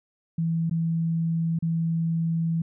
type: tone with dropouts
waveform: sine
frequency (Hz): 164.81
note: E3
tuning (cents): 0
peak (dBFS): -22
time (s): 0.38-2.62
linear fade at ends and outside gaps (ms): 5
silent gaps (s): 0.697-0.71 / 1.589-1.624
effects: none